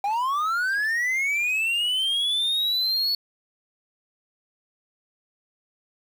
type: linear sweep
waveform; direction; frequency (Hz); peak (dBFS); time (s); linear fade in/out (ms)
triangle; up; 784 to 4435; -20; 0.04-3.15; 2
effects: 8-bit